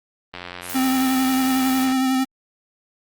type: click train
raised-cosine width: 0.3 ms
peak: -16 dBFS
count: 142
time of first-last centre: 0.34-1.921 s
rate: 89.2 Hz
type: noise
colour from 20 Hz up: blue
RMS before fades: -31 dBFS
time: 0.61-1.88 s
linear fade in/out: 50 ms
type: tone with vibrato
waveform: square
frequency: 261.6 Hz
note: C4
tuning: in tune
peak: -18 dBFS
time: 0.74-2.25 s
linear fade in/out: 20 ms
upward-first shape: sine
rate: 11 Hz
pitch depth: 23 cents each way
effects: Opus 32 kbps